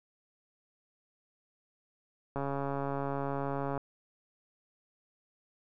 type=click train; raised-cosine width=1 ms; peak=-21 dBFS; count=198; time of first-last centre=2.36-3.777 s; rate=139 Hz; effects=none